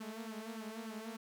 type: tone with flanger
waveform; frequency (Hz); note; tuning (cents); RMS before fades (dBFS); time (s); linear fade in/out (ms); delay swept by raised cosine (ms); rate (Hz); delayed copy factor
sawtooth; 221.3; A3; +10; -45; 0-1.17; 10; 0.63 to 6.53; 3.4; +0.75
effects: none